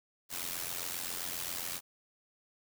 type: noise with amplitude modulation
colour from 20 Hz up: white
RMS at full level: -35 dBFS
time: 0.29-1.81 s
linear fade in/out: 50 ms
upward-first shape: sine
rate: 87.5 Hz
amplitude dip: 75%
effects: none